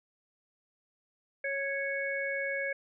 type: harmonic tone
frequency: 553 Hz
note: C#5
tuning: 4 cents flat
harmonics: 1 / 3 / 4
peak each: -35 / -35 / -35 dBFS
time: 1.44-2.73 s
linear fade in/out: 5 ms
effects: none